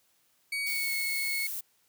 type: tone with pitch glide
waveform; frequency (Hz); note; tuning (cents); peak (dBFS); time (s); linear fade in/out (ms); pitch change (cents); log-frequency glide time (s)
35% pulse; 2250 to 2187; C#7 to C#7; +25 to -24; -28; 0.52-1.47; 5; -49; 0.67-0.92
type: noise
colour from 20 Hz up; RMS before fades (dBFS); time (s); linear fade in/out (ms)
violet; -36; 0.66-1.61; 10
effects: white hiss -69 dBFS RMS until 1.88 s + high-pass 60 Hz 12 dB/octave